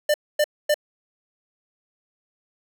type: tone bursts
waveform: square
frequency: 597 Hz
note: D5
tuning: 28 cents sharp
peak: -17 dBFS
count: 3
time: 0.09-0.743 s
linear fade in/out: 5 ms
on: 51 ms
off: 250 ms
effects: none